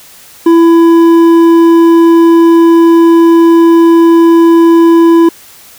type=tone with hard clipping; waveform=triangle; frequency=333.6 Hz; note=E4; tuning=21 cents sharp; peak=-3 dBFS; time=0.46-5.29 s; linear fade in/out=5 ms; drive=10 dB; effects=white hiss -36 dBFS RMS until 5.78 s